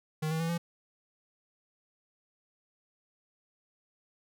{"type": "tone with pitch steps", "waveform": "square", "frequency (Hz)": [155.56, 160.3, 165.19, 170.23], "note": ["D#3", "E3", "E3", "F3"], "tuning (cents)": [0, -48, 4, -44], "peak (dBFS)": -30, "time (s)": [0.22, 0.58], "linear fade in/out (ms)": 10, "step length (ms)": 90, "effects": []}